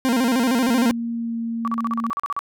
40% pulse tone with vibrato, 246.3 Hz, B3, 5 cents flat, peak -16 dBFS, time 0.05-0.91 s, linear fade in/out 0 ms, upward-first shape square, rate 13 Hz, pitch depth 110 cents each way
sine tone with pitch glide, 233.1 to 230.2 Hz, A#3 to A#3, 0 to -22 cents, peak -23 dBFS, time 0.69-2.1 s, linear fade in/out 0 ms, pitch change -22 cents, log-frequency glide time 1.11-1.37 s
sine tone bursts, 1143 Hz, D6, 47 cents flat, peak -21 dBFS, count 12, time 1.65-2.391 s, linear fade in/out 0 ms, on 26 ms, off 39 ms
effects none

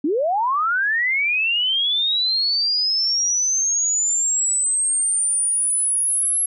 sine linear sweep, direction up, 266.6 to 11175 Hz, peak -17 dBFS, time 0.04-6.46 s, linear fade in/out 5 ms, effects none

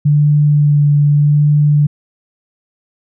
sine tone with vibrato, 146.83 Hz, D3, in tune, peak -7 dBFS, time 0.05-1.87 s, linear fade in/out 10 ms, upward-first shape sine, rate 0.83 Hz, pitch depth 14 cents each way, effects none

